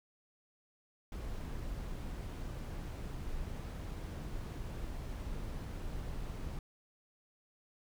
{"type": "noise", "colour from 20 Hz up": "brown", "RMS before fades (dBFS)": -41, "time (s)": [1.12, 6.59], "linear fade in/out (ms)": 2, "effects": []}